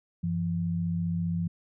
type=tone pair together; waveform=sine; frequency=94.91 / 170 Hz; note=F#2 / F3; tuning=+45 / -46 cents; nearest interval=minor seventh; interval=1009 cents; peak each=-33 / -27 dBFS; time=0.23-1.48 s; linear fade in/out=10 ms; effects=none